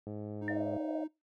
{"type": "click train", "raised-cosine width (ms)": 2, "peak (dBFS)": -29, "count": 74, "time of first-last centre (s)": [0.07, 0.765], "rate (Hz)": 105}
{"type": "tone", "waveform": "triangle", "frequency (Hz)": 311.1, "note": "D#4", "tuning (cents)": 0, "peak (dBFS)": -33, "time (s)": [0.41, 1.08], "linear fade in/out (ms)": 20}
{"type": "tone with exponential decay", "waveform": "sine", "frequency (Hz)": 1800, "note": "A6", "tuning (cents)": 39, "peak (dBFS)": -31, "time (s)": [0.48, 0.62], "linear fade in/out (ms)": 1, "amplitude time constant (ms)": 30}
{"type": "band-pass noise", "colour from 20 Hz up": "white", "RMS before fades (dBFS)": -39, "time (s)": [0.49, 1.04], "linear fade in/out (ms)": 5, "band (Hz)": [540, 670], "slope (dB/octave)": 96}
{"effects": ["noise-tail reverb RT60 0.2 s tail -21 dB re dry", "high-pass 60 Hz 12 dB/octave"]}